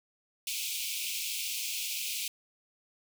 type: high-pass noise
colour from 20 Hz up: pink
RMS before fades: -35 dBFS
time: 0.47-2.28 s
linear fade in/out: 2 ms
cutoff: 2300 Hz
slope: 96 dB/octave
effects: none